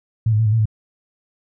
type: tone with pitch steps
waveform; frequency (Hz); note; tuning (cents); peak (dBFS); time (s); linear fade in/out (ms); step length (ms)
sine; 112.3 / 106.6 / 112.2 / 105.7 / 113.5 / 108.1; A2 / G#2 / A2 / G#2 / A#2 / A2; +36 / +46 / +34 / +31 / -46 / -30; -13; 0.26-0.656; 5; 66
effects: none